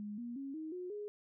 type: tone with pitch steps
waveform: sine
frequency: 207.7 / 238.6 / 274.1 / 314.8 / 361.6 / 415.4 Hz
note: G#3 / A#3 / C#4 / D#4 / F#4 / G#4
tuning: 0 / +41 / -19 / +20 / -40 / 0 cents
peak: -40 dBFS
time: 0-1.08 s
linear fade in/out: 0 ms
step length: 180 ms
effects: none